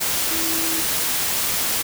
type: tone in noise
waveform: sine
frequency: 324.8 Hz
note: E4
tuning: 26 cents flat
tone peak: -29 dBFS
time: 0.3-0.82 s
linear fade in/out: 20 ms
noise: white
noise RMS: -22 dBFS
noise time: 0-1.83 s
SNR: -10 dB
effects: none